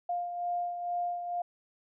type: beating tone pair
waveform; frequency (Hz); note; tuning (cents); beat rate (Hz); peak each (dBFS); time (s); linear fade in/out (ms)
sine; 703 / 705.2; F5 / F5; +11 / +17; 2.2; -31 / -40; 0.09-1.42; 5
effects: none